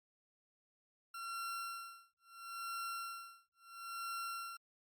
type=tone with tremolo; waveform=40% pulse; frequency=1366 Hz; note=F6; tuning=39 cents flat; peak=-39 dBFS; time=1.14-4.57 s; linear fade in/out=5 ms; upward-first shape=sine; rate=0.74 Hz; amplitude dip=100%; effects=Opus 48 kbps